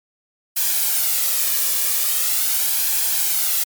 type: noise with flanger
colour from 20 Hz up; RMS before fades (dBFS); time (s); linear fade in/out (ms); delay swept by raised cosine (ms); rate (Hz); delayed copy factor
blue; -19; 0.56-3.64; 10; 1.2 to 1.73; 0.42; +0.5
effects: MP3 96 kbps